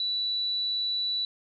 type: tone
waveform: sine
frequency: 3951 Hz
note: B7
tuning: in tune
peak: -26 dBFS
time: 0-1.25 s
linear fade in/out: 2 ms
effects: none